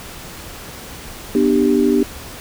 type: chord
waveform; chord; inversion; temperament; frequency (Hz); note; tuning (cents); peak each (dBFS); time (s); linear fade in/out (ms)
sine; G major; first; equal with one note detuned; 246.9 / 299 / 392; B3 / D4 / G4; 0 / +31 / 0; -16; 1.35-2.03; 2
effects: pink hiss -34 dBFS RMS until 2.4 s